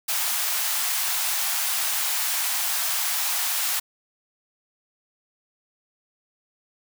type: high-pass noise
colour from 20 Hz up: white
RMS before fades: -25 dBFS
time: 0.08-3.8 s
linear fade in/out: 10 ms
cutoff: 670 Hz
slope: 48 dB/octave
effects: none